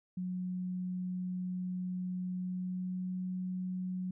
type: tone with pitch glide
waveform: sine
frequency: 182.3 to 183.78 Hz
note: F#3 to F#3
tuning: -25 to -11 cents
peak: -34 dBFS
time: 0.17-4.11 s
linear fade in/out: 5 ms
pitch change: +14 cents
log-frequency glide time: 2.34-3.15 s
effects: none